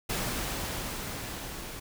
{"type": "noise with level ramp", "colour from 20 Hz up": "pink", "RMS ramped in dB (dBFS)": [-31, -41], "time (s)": [0.09, 1.8], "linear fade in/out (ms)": 10, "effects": []}